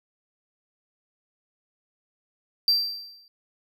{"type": "tone with exponential decay", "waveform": "triangle", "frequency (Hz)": 4699, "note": "D8", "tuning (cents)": 0, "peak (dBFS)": -14, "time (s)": [2.68, 3.28], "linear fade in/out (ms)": 1, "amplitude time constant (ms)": 130, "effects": []}